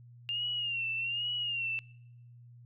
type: tone with vibrato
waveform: sine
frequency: 2791 Hz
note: F7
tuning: 2 cents flat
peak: -31 dBFS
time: 0.29-1.79 s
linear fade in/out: 0 ms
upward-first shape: sine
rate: 1.2 Hz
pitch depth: 82 cents each way
effects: noise-tail reverb RT60 0.9 s tail -26 dB re dry + added 120 Hz sine -51 dBFS peak until 2.65 s